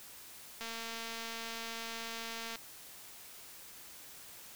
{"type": "click train", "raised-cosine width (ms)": 0.2, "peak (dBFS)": -25, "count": 445, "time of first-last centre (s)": [0.61, 2.557], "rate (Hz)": 228, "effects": ["white hiss -52 dBFS RMS until 4.55 s"]}